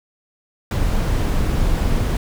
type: noise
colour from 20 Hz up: brown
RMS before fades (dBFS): -18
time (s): 0.71-2.17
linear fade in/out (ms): 2
effects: none